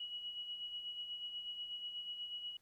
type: tone with tremolo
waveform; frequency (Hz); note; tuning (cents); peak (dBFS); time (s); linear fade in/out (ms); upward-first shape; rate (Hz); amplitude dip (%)
sine; 2919; F#7; -24; -40; 0-2.57; 5; sine; 8.2; 50
effects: pink hiss -75 dBFS RMS until 2.61 s